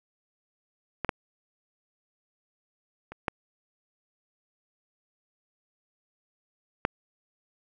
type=clicks; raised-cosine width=0.5 ms; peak=-14 / -9 / -25 / -11 / -7 dBFS; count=5; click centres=1.047 / 1.092 / 3.12 / 3.282 / 6.851 s; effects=none